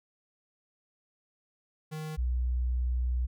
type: tone pair in turn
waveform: square / sine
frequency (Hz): 155.56 / 61.73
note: D#3 / B1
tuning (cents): 0 / 0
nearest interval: octave + major third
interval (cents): 1600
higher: first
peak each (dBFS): -36 / -26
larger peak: second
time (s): 1.91-2.17 / 2.17-3.27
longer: second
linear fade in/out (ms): 20
effects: none